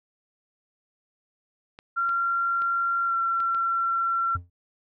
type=clicks; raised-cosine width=0.3 ms; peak=-27 dBFS; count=5; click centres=1.789 / 2.092 / 2.62 / 3.403 / 3.547 s
type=tone with pitch glide; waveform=sine; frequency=1376 to 1358.6 Hz; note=F6 to F6; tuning=-26 to -48 cents; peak=-22 dBFS; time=1.96-4.37 s; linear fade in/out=20 ms; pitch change=-22 cents; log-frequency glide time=3.06-3.14 s
type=tone with exponential decay; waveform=triangle; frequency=87.6 Hz; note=F2; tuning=6 cents sharp; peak=-24 dBFS; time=4.35-4.5 s; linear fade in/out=5 ms; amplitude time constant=32 ms
effects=none